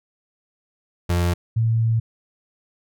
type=tone pair in turn; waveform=35% pulse / sine; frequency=87.31 / 113.52 Hz; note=F2 / A#2; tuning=0 / -45 cents; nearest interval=perfect fourth; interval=455 cents; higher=second; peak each=-16 dBFS; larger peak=neither; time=1.09-1.34 / 1.56-2 s; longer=second; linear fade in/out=10 ms; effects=none